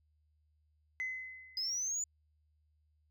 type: tone with exponential decay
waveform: sine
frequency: 2038 Hz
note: C7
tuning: 46 cents flat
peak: -32 dBFS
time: 1-1.92 s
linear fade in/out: 0 ms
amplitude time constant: 200 ms
type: linear sweep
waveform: sine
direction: up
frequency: 4970 to 7040 Hz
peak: -32 dBFS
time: 1.57-2.04 s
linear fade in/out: 2 ms
effects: tanh soft clip ceiling -31 dBFS + added 76 Hz sine -70 dBFS peak until 3.1 s